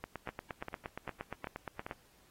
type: two click trains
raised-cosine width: 0.5 ms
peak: -24 / -24 dBFS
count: 5 / 17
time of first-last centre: 0.29-1.865 / 0.04-1.911 s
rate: 2.54 / 8.55 Hz
effects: pink hiss -66 dBFS RMS until 2.3 s + AAC 48 kbps